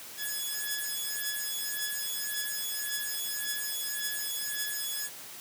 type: beating tone pair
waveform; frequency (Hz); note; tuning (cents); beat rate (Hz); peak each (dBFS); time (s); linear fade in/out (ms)
5% pulse; 1694 / 1695.8; G#6 / G#6; +34 / +36; 1.8; -24; 0.17-5.1; 50
effects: white hiss -45 dBFS RMS until 5.4 s + high-pass 100 Hz 12 dB/octave